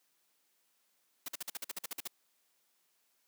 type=noise bursts; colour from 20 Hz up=white; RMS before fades=-39 dBFS; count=12; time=1.26-2.076 s; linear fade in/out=5 ms; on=24 ms; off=48 ms; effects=white hiss -75 dBFS RMS until 3.27 s + high-pass 200 Hz 12 dB/octave